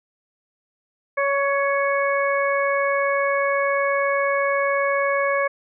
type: harmonic tone with a mistuned harmonic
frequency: 559 Hz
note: C#5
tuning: 14 cents sharp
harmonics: 1 / 2 / 3 / 4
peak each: -21 / -24 / -26 / -27 dBFS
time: 1.17-5.48 s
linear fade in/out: 10 ms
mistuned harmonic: 4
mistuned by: -18 cents
effects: none